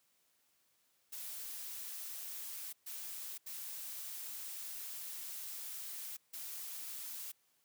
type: noise bursts at uneven times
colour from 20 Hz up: blue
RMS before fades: -45 dBFS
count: 4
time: 1.12-2.73 / 2.86-3.38 / 3.46-6.17 / 6.33-7.32 s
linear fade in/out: 10 ms
effects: white hiss -75 dBFS RMS until 7.64 s + high-pass 80 Hz 12 dB/octave